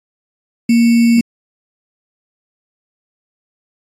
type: tone with sample-and-hold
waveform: sine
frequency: 233.1 Hz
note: A#3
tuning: in tune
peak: -7 dBFS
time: 0.69-1.21 s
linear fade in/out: 5 ms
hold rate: 2450 Hz
effects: low-pass 10000 Hz 12 dB/octave + AAC 48 kbps